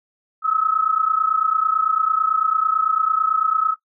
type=tone pair together; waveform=sine; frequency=1273 / 1302 Hz; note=D#6 / E6; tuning=+39 / -22 cents; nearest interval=unison; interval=39 cents; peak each=-19 dBFS; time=0.42-3.76 s; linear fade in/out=50 ms; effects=noise-tail reverb RT60 0.1 s tail -17 dB re dry